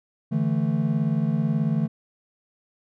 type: chord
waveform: triangle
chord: D suspended second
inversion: none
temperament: just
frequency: 146.83 / 165.19 / 220.2 Hz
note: D3 / E3 / A3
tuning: 0 / +4 / +2 cents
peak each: -23 dBFS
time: 0.31-1.88 s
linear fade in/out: 20 ms
effects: none